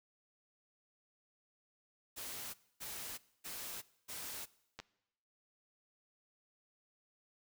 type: noise bursts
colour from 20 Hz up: white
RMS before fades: -45 dBFS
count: 4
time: 2.16-4.46 s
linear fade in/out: 20 ms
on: 380 ms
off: 260 ms
type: clicks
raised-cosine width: 0.2 ms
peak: -28 dBFS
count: 2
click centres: 4.79 / 4.8 s
effects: noise-tail reverb RT60 0.9 s tail -21 dB re dry